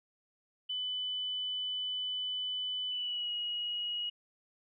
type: tone with pitch glide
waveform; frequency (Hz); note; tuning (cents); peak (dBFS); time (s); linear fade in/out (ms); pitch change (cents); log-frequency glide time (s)
sine; 3000 to 2899; F#7 to F#7; +23 to -36; -33; 0.69-4.1; 10; -59; 2.89-3.31
effects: none